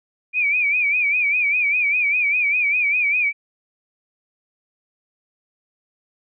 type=tone with vibrato; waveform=sine; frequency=2378 Hz; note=D7; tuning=21 cents sharp; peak=-16 dBFS; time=0.33-3.33 s; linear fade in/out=50 ms; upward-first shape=sine; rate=5 Hz; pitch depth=100 cents each way; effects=none